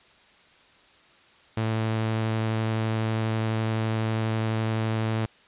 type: tone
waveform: sawtooth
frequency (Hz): 111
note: A2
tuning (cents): +16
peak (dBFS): -20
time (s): 1.57-5.26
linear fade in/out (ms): 5
effects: white hiss -56 dBFS RMS until 5.47 s + resampled to 8000 Hz